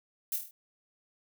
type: noise with echo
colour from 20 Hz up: violet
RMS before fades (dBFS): -32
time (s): 0.32-0.36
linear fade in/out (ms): 2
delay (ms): 25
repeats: 6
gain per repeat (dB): -4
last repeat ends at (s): 0.51
effects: none